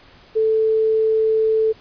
sine tone, 440 Hz, A4, in tune, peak -14 dBFS, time 0.35-1.73 s, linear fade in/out 20 ms, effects pink hiss -48 dBFS RMS until 1.8 s + resampled to 11025 Hz

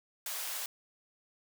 white high-pass noise, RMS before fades -38 dBFS, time 0.26-0.66 s, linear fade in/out 2 ms, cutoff 550 Hz, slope 24 dB/octave, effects none

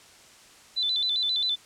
sine tone with vibrato, 3750 Hz, A#7, 10 cents sharp, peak -23 dBFS, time 0.76-1.56 s, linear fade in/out 20 ms, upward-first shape square, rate 7.5 Hz, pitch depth 110 cents each way, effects white hiss -52 dBFS RMS until 1.65 s + low-pass 8000 Hz 12 dB/octave

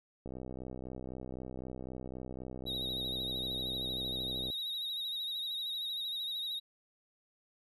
click train, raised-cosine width 2 ms, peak -30 dBFS, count 272, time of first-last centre 0.26-4.501 s, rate 63.9 Hz
triangle tone with vibrato, 3800 Hz, A#7, 33 cents sharp, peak -34 dBFS, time 2.66-6.6 s, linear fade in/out 20 ms, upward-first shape sine, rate 13 Hz, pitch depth 54 cents each way
effects none

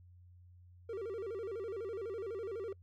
triangle tone with vibrato, 422 Hz, G#4, 28 cents sharp, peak -36 dBFS, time 0.89-2.73 s, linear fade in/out 5 ms, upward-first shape square, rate 12 Hz, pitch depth 150 cents each way, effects noise-tail reverb RT60 0.1 s tail -25 dB re dry + added 89 Hz sine -56 dBFS peak until 2.82 s

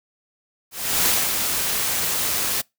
white noise with ADSR envelope, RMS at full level -18 dBFS, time 0.71-2.62 s, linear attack 350 ms, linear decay 220 ms, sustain -5 dB, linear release 15 ms, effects noise-tail reverb RT60 0.2 s tail -26 dB re dry

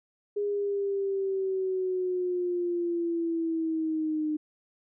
sine linear sweep, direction down, 411.7 to 303.9 Hz, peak -26 dBFS, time 0.36-4.37 s, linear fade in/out 10 ms, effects none

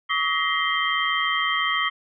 sine tone cluster, 1132 / 1273 / 1907 / 2073 / 3153 Hz, C#6 / D#6 / A#6 / C7 / G7, +36 / +39 / +39 / -17 / +9 cents, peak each -27 dBFS, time 0.09-1.9 s, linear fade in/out 20 ms, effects none

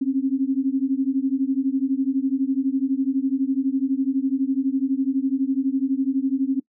sine beating tone pair, 262.8 / 274.8 Hz, C4 / C#4, +8 / -15 cents, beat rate 12 Hz, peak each -22 dBFS, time 0.01-6.6 s, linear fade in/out 10 ms, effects noise-tail reverb RT60 0.1 s tail -22 dB re dry

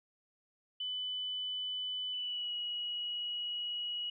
sine tone with pitch glide, 3000 to 2911 Hz, F#7 to F#7, +23 to -29 cents, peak -35 dBFS, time 0.8-4.1 s, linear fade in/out 5 ms, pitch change -52 cents, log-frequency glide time 2.11-2.53 s, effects none

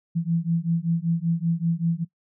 sine beating tone pair, 164.81 / 170.01 Hz, E3 / F3, 0 / -46 cents, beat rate 5.2 Hz, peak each -24 dBFS, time 0.15-2.05 s, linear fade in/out 20 ms, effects noise-tail reverb RT60 0.1 s tail -20 dB re dry

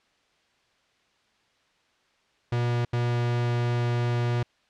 45% pulse tone bursts at uneven times, 120.2 Hz, B2, 46 cents flat, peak -23 dBFS, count 2, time 2.52-2.85 / 2.93-4.43 s, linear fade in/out 5 ms, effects white hiss -66 dBFS RMS until 4.69 s + low-pass 4000 Hz 12 dB/octave

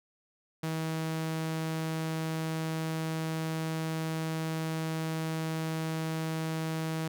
sawtooth tone, 160.2 Hz, E3, 49 cents flat, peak -27 dBFS, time 0.63-7.08 s, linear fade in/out 5 ms, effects none

